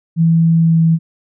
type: tone with pitch glide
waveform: sine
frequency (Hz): 164.81 to 163.48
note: E3 to E3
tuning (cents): 0 to -14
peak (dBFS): -8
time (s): 0.16-0.99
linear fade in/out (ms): 50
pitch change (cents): -14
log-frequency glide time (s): 0.58-0.81
effects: none